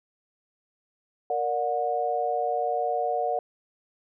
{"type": "chord", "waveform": "sine", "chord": "Bb augmented", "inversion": "none", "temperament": "equal with one note detuned", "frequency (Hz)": [466.2, 587.3, 727.3], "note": ["Bb4", "D5", "F#5"], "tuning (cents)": [0, 0, -30], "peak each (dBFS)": [-30, -30, -26], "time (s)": [1.3, 3.39], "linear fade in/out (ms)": 2, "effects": []}